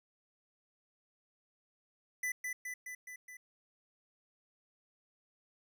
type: tone with echo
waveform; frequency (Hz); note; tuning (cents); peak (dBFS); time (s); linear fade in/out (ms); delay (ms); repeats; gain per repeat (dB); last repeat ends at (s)
square; 1996; B6; +18; -34; 2.23-2.32; 5; 210; 5; -3; 3.37
effects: none